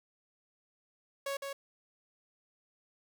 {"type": "tone with echo", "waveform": "sawtooth", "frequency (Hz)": 554.4, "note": "C#5", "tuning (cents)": 0, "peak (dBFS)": -30, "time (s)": [1.26, 1.37], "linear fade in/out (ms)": 5, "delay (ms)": 160, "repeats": 1, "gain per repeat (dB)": -4, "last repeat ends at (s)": 1.53, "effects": []}